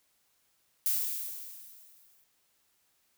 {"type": "noise with exponential decay", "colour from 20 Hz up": "violet", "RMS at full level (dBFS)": -27, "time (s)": [0.86, 2.24], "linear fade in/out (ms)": 0, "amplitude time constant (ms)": 300, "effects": ["white hiss -72 dBFS RMS until 3.17 s"]}